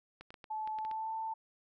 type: clicks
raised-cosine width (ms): 0.3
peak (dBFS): -33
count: 8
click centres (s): 0.21 / 0.305 / 0.342 / 0.442 / 0.675 / 0.787 / 0.85 / 0.913
type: tone with pitch glide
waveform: sine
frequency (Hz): 867 to 888.3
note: A5 to A5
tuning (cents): -26 to +16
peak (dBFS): -35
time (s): 0.5-1.34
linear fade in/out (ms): 10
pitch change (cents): +42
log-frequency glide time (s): 0.76-1.13
effects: none